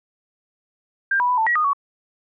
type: tone with pitch steps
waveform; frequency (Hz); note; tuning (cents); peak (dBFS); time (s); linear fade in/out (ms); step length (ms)
sine; 1590 / 981 / 993 / 887 / 1916 / 1230 / 1123; G6 / B5 / B5 / A5 / A#6 / D#6 / C#6; +24 / -12 / +9 / +14 / +47 / -20 / +22; -16; 1.11-1.733; 5; 89
effects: none